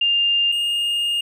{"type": "tone pair in turn", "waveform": ["sine", "triangle"], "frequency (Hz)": [2804, 2833], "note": ["F7", "F7"], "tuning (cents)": [6, 24], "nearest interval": "unison", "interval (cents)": 18, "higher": "second", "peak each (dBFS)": [-15, -17], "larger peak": "first", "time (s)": [[0.01, 0.52], [0.52, 1.21]], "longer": "second", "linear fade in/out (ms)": 5, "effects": []}